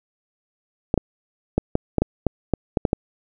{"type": "clicks", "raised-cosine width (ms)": 2, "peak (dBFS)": -4, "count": 11, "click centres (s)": [0.941, 0.977, 1.58, 1.754, 1.983, 2.02, 2.267, 2.537, 2.772, 2.852, 2.931], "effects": []}